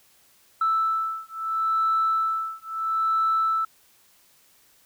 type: beating tone pair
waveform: sine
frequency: 1318.5 / 1319.25 Hz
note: E6 / E6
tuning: 0 / +1 cents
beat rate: 0.75 Hz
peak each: -24 dBFS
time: 0.61-3.65 s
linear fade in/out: 5 ms
effects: tanh soft clip ceiling -15 dBFS + white hiss -59 dBFS RMS until 4.85 s